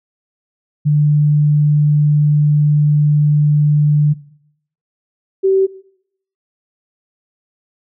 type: tone pair in turn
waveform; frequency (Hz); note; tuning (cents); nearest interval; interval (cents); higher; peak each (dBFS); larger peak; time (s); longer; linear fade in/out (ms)
sine; 148.5 / 384.5; D3 / G4; +20 / -33; octave + major third; 1647; second; -9; neither; 0.85-4.14 / 5.43-5.67; first; 20
effects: noise-tail reverb RT60 0.7 s tail -19 dB re dry